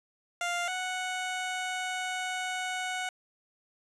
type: tone pair in turn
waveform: 15% pulse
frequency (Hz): 698.5 / 738.9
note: F5 / F#5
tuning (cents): 0 / -3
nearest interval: minor second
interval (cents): 97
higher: second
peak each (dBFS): -23 / -25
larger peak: first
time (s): 0.41-0.68 / 0.68-3.09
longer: second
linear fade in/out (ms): 2
effects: resampled to 24000 Hz